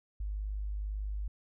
sine tone, 51 Hz, G#1, 31 cents flat, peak -33 dBFS, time 0.2-1.28 s, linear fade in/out 5 ms, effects none

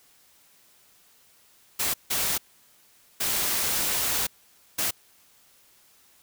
white noise bursts at uneven times, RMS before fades -26 dBFS, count 4, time 1.79-1.94 / 2.1-2.38 / 3.2-4.27 / 4.78-4.91 s, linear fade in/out 10 ms, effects white hiss -59 dBFS RMS until 6.22 s

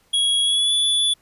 square tone with pitch glide, 3322 to 3449 Hz, G#7 to A7, 0 to -35 cents, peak -17 dBFS, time 0.13-1.14 s, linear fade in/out 10 ms, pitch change +65 cents, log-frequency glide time 0.43-0.73 s, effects pink hiss -60 dBFS RMS until 1.21 s + resampled to 32000 Hz

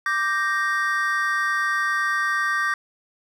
triangle chord, G minor, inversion second, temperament equal, 1174.7 / 1568 / 1864.7 Hz, D6 / G6 / Bb6, 0 / 0 / 0 cents, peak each -23 dBFS, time 0.06-2.74 s, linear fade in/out 2 ms, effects none

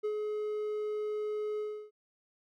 triangle tone with ADSR envelope, 423.6 Hz, G#4, 34 cents sharp, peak -27 dBFS, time 0.03-1.91 s, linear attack 20 ms, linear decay 72 ms, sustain -3 dB, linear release 320 ms, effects none

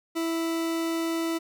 40% pulse tone, 329.6 Hz, E4, in tune, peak -25 dBFS, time 0.15-1.39 s, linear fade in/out 20 ms, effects none

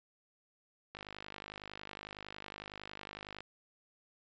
click train, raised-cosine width 0.3 ms, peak -28 dBFS, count 126, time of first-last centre 0.95-3.406 s, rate 50.9 Hz, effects resampled to 16000 Hz

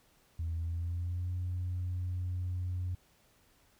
sine tone with pitch glide, 82.5 to 89.97 Hz, E2 to F#2, +2 to -48 cents, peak -31 dBFS, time 0.39-2.95 s, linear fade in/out 5 ms, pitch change +150 cents, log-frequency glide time 0.56-1.3 s, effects tanh soft clip ceiling -29 dBFS + pink hiss -67 dBFS RMS until 3.79 s

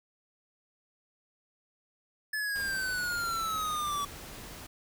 square exponential sweep, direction down, 1732 to 1138 Hz, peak -31 dBFS, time 2.33-4.05 s, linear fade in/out 5 ms
pink noise, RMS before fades -45 dBFS, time 2.55-4.67 s, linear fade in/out 10 ms
effects none

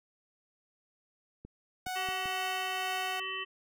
clicks, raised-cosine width 3 ms, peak -33 dBFS, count 4, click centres 1.45 / 1.868 / 2.088 / 2.257 s
sawtooth tone with tremolo, 740 Hz, F#5, in tune, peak -30 dBFS, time 1.86-3.2 s, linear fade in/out 5 ms, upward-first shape triangle, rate 2.1 Hz, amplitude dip 25%
harmonic tone, 379.9 Hz, F#4, 46 cents sharp, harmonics 1 / 3 / 5 / 7 / 8, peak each -45 / -41 / -40 / -40 / -40 dBFS, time 1.95-3.45 s, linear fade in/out 20 ms
effects none

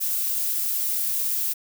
violet noise, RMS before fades -25 dBFS, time 0-1.54 s, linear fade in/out 20 ms, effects none

